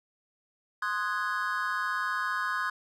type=chord; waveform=triangle; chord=Ab dominant seventh; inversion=first; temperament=equal; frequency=1046.5 / 1244.5 / 1480 / 1661.2 Hz; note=C6 / Eb6 / Gb6 / Ab6; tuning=0 / 0 / 0 / 0 cents; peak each=-32 dBFS; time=0.82-2.7 s; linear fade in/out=5 ms; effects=none